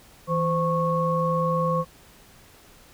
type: tone cluster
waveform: sine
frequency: 164.1 / 516 / 1100 Hz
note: E3 / C5 / C#6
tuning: -8 / -24 / -14 cents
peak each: -25 dBFS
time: 0.27-1.85 s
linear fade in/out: 50 ms
effects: pink hiss -52 dBFS RMS until 2.93 s